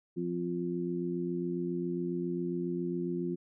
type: harmonic tone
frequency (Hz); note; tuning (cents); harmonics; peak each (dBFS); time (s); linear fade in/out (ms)
87.31; F2; 0; 2 / 3 / 4; -35 / -38 / -34; 0.16-3.36; 20
effects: none